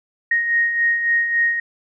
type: beating tone pair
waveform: sine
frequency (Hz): 1864.7 / 1868.3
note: A#6 / A#6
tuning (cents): 0 / +3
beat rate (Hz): 3.6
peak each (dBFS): -25 / -16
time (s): 0.31-1.6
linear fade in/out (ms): 5
effects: none